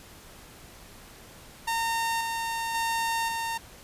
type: tone with tremolo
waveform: sawtooth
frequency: 915 Hz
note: A#5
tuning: 32 cents flat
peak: -22 dBFS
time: 1.67-3.58 s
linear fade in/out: 10 ms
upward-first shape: square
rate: 0.93 Hz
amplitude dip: 30%
effects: pink hiss -49 dBFS RMS until 3.83 s + resampled to 32000 Hz